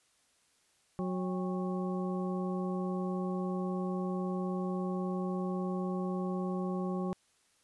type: harmonic tone with a mistuned harmonic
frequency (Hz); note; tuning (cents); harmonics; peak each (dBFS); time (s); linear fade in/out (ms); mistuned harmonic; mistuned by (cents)
183.7; F#3; -12; 1 / 2 / 3 / 4 / 6; -33 / -38 / -43 / -44 / -45; 0.99-7.13; 0; 4; +140
effects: white hiss -70 dBFS RMS until 7.63 s + resampled to 24000 Hz